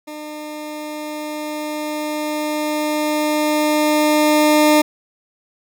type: tone with level ramp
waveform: 20% pulse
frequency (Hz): 302.5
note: D#4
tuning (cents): -49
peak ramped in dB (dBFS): -25 to -5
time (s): 0.07-4.82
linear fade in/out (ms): 10
effects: none